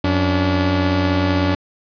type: tone pair together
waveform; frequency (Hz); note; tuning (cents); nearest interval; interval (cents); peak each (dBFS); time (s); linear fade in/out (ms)
sawtooth; 90.37 / 286.9; F#2 / D4; -40 / -40; octave + minor sixth; 2000; -14; 0.04-1.55; 5
effects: resampled to 11025 Hz + 8-bit